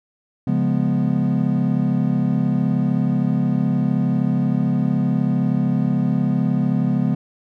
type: chord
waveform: triangle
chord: C# dominant seventh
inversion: none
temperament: equal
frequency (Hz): 138.59 / 174.61 / 207.7 / 246.9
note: C#3 / E#3 / G#3 / B3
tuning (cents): 0 / 0 / 0 / 0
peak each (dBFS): -20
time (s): 0.47-7.15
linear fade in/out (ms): 5
effects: none